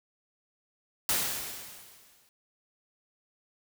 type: noise with exponential decay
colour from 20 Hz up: white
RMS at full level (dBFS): -26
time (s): 1.09-2.29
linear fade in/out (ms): 1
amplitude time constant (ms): 260
effects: none